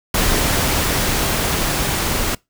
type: noise with level ramp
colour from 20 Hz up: pink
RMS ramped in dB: -17 to -20 dBFS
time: 0.14-2.35 s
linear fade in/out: 5 ms
effects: noise-tail reverb RT60 0.2 s tail -24 dB re dry